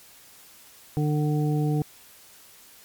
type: harmonic tone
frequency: 150 Hz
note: D3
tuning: 37 cents sharp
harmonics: 1 / 2 / 3 / 5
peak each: -22 / -28 / -32 / -36 dBFS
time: 0.97-1.82 s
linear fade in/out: 0 ms
effects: white hiss -51 dBFS RMS until 2.84 s + MP3 96 kbps